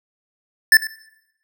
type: tone with echo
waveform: square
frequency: 1760 Hz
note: A6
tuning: in tune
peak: -8 dBFS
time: 0.72-0.77 s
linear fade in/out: 2 ms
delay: 100 ms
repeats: 1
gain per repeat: -15 dB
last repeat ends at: 0.87 s
effects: noise-tail reverb RT60 0.8 s tail -17 dB re dry